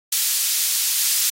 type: high-pass noise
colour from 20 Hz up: pink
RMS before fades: -20 dBFS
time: 0.12-1.3 s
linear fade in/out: 5 ms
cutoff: 4700 Hz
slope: 12 dB/octave
effects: AAC 48 kbps